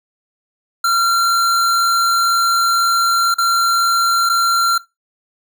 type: tone with dropouts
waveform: square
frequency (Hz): 1371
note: F6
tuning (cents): -32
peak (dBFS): -13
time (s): 0.84-4.78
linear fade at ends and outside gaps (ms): 5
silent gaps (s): 3.342-3.383 / 4.292-4.296
effects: noise-tail reverb RT60 0.2 s tail -18 dB re dry